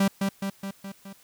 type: tone with echo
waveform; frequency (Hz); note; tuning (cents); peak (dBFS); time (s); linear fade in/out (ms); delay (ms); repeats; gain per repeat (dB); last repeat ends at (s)
45% pulse; 196; G3; 0; -19; 0-0.08; 5; 210; 5; -4; 1.13
effects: white hiss -57 dBFS RMS until 1.23 s